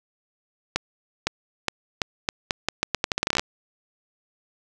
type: accelerating click train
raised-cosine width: 0.2 ms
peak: -4 dBFS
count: 20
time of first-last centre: 0.76-3.395 s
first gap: 510 ms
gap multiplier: 0.81
effects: none